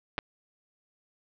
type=clicks; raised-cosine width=0.3 ms; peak=-14 dBFS; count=2; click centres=0.181 / 0.188 s; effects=low-pass 5000 Hz 12 dB/octave + 9-bit